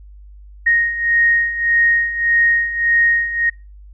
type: beating tone pair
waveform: sine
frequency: 1864.7 / 1866.4 Hz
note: A#6 / A#6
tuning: 0 / +2 cents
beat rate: 1.7 Hz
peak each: -19 / -14 dBFS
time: 0.66-3.5 s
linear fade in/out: 10 ms
effects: noise-tail reverb RT60 0.3 s tail -25 dB re dry + added 50 Hz sine -37 dBFS peak until 3.93 s